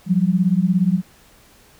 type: beating tone pair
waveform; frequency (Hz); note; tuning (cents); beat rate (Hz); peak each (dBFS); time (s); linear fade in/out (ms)
sine; 174.61 / 191.61; F3 / G3; 0 / -39; 17; -17 / -17; 0.06-1.02; 50
effects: pink hiss -51 dBFS RMS until 1.79 s